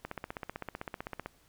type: click train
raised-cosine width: 0.5 ms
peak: -22 dBFS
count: 20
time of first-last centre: 0.05-1.26 s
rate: 15.7 Hz
effects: pink hiss -65 dBFS RMS until 1.48 s